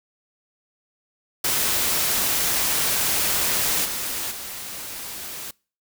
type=noise with level steps; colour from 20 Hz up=white; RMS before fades=-22 / -28 / -34 dBFS; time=1.44-5.51 s; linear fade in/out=5 ms; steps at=3.84 / 4.3 s; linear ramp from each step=20 ms; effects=noise-tail reverb RT60 0.4 s tail -26 dB re dry